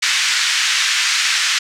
pink band-pass noise, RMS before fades -17 dBFS, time 0.02-1.59 s, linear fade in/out 10 ms, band 1600 to 6900 Hz, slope 24 dB/octave, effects none

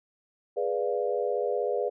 sine chord, G# diminished seventh, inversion none, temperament equal with one note detuned, 415.3 / 491.9 / 587.3 / 698.5 Hz, G#4 / B4 / D5 / F5, 0 / -7 / 0 / 0 cents, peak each -30 / -29 / -32 / -35 dBFS, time 0.56-1.9 s, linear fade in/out 20 ms, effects none

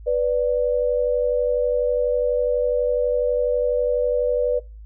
sine tone pair together, 493.9 / 586 Hz, B4 / D5, 0 / -4 cents, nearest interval minor third, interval 296 cents, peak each -19 / -22 dBFS, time 0.06-4.6 s, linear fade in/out 20 ms, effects noise-tail reverb RT60 0.3 s tail -25 dB re dry + added 53 Hz sine -37 dBFS peak until 4.85 s

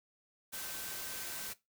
sine tone in noise, 1544 Hz, G6, 27 cents flat, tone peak -52 dBFS, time 0.52-1.52 s, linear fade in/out 20 ms, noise white, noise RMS -42 dBFS, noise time 0.52-1.54 s, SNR -13 dB, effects noise-tail reverb RT60 0.2 s tail -18 dB re dry

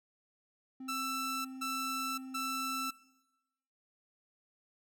triangle tone, 261.6 Hz, C4, in tune, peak -40 dBFS, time 0.8-2.9 s, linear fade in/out 5 ms
sawtooth tone bursts, 1329 Hz, E6, 14 cents sharp, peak -31 dBFS, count 3, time 0.88-2.91 s, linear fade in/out 10 ms, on 570 ms, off 160 ms
effects noise-tail reverb RT60 1.0 s tail -20 dB re dry

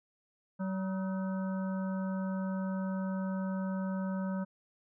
harmonic tone with a mistuned harmonic, 190 Hz, F#3, 46 cents sharp, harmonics 1 / 3 / 5 / 7 / 8, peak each -32 / -42 / -46 / -49 / -50 dBFS, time 0.59-4.45 s, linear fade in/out 20 ms, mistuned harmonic 7, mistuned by -79 cents, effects none

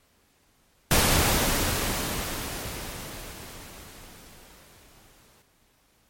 pink noise with exponential decay, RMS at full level -19 dBFS, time 0.91-5.42 s, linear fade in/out 2 ms, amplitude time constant 980 ms, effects pink hiss -64 dBFS RMS until 6.09 s + MP3 64 kbps

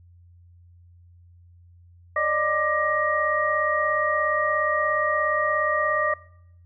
sine tone cluster, 574 / 611 / 1186 / 1885 Hz, D5 / D#5 / D6 / A#6, -40 / -32 / +17 / +19 cents, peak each -31 / -26 / -24 / -25 dBFS, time 2.16-6.14 s, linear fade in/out 5 ms, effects noise-tail reverb RT60 0.7 s tail -21 dB re dry + added 87 Hz sine -49 dBFS peak until 6.65 s

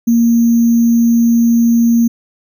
sine tone with sample-and-hold, 233.1 Hz, A#3, in tune, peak -7 dBFS, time 0.07-2.08 s, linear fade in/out 10 ms, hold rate 6300 Hz, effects none

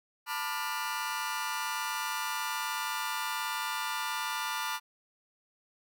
sawtooth chord, B half-diminished seventh, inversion third, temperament just, 889 / 987.8 / 1185.3 / 1422.4 Hz, A5 / B5 / D6 / F6, +18 / 0 / +16 / +31 cents, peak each -34 dBFS, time 0.26-4.8 s, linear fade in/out 50 ms, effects none

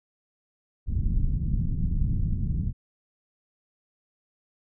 pink low-pass noise, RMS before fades -25 dBFS, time 0.86-2.73 s, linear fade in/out 50 ms, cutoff 180 Hz, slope 24 dB/octave, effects none

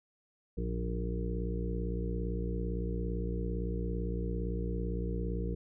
harmonic tone with a mistuned harmonic, 57.7 Hz, A#1, 17 cents flat, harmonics 1 / 2 / 3 / 5 / 6 / 7 / 8, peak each -34 / -41 / -38 / -45 / -45 / -45 / -42 dBFS, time 0.57-5.55 s, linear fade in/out 10 ms, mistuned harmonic 3, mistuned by +58 cents, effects none

